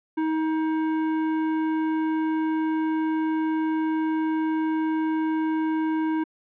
sine tone with hard clipping, 316.3 Hz, D#4, 29 cents sharp, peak -24 dBFS, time 0.17-6.24 s, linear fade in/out 10 ms, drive 14 dB, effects low-pass 2000 Hz 12 dB/octave

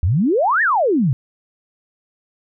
sine exponential two-way sweep, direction up then down, 74.5 to 1903 to 117 Hz, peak -13 dBFS, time 0.03-1.13 s, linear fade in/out 0 ms, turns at 0.62 s, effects none

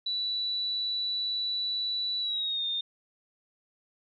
sine tone with pitch glide, 3951 to 3644 Hz, B7 to A#7, 0 to -40 cents, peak -28 dBFS, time 0.06-2.81 s, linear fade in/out 5 ms, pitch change -140 cents, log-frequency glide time 2.2-2.65 s, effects none

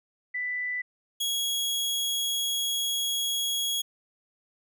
sine / sawtooth tone pair in turn, 1986 / 3322 Hz, B6 / G#7, +9 / 0 cents, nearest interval major sixth, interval 891 cents, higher second, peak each -28 / -23 dBFS, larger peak second, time 0.34-0.82 / 1.2-3.82 s, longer second, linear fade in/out 10 ms, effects none

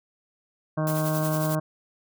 harmonic tone, 155.56 Hz, D#3, in tune, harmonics 1 / 2 / 3 / 4 / 5 / 6 / 7 / 8 / 9 / 10, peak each -25 / -31 / -40 / -29 / -40 / -41 / -35 / -44 / -45 / -42 dBFS, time 0.77-1.6 s, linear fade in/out 10 ms
blue noise with tremolo, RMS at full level -33 dBFS, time 0.87-1.55 s, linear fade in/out 0 ms, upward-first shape sine, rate 11 Hz, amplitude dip 55%
effects none

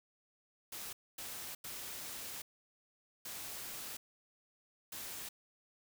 white noise bursts at uneven times, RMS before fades -45 dBFS, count 5, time 0.72-0.93 / 1.18-1.55 / 1.64-2.42 / 3.25-3.97 / 4.92-5.29 s, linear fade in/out 5 ms, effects none

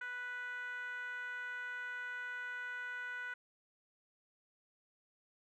10% pulse tone with band-pass filter, 493.9 Hz, B4, in tune, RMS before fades -43 dBFS, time 0.01-3.34 s, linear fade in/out 5 ms, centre 1600 Hz, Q 9.1, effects none

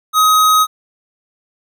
square tone, 1262 Hz, D#6, 24 cents sharp, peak -9 dBFS, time 0.13-0.67 s, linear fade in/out 50 ms, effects none

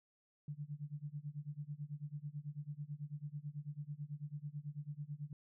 sine tone with tremolo, 146.83 Hz, D3, in tune, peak -39 dBFS, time 0.48-5.33 s, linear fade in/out 2 ms, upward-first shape sine, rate 9.1 Hz, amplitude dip 95%, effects none

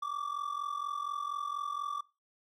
triangle ring-modulated tone, 1163 Hz, D6, 17 cents flat, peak -29 dBFS, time 0.02-2.01 s, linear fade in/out 5 ms, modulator 22.1 Hz, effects noise-tail reverb RT60 0.3 s tail -23 dB re dry

